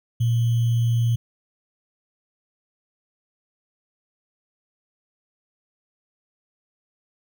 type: tone with sample-and-hold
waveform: sine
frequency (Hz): 117.1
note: A#2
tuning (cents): +8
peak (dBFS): -17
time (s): 0.2-1.16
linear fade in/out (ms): 10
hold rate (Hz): 3150
effects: none